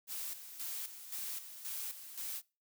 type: noise with tremolo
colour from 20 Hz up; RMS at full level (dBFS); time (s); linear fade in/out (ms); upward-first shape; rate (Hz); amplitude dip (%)
blue; -41; 0.07-2.42; 50; square; 1.9; 65
effects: noise-tail reverb RT60 0.3 s tail -23 dB re dry